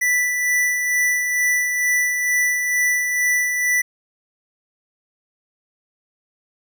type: tone with tremolo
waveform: square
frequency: 1975.5 Hz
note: B6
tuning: in tune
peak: -16 dBFS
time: 0.01-3.82 s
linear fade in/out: 10 ms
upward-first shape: sine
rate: 2.2 Hz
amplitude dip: 40%
effects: none